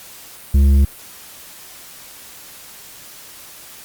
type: tone with tanh clipping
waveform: sine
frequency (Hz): 69.3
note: C#2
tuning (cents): 0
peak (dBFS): -10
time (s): 0.54-0.85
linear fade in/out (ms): 5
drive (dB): 8
effects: white hiss -39 dBFS RMS until 3.84 s + Opus 48 kbps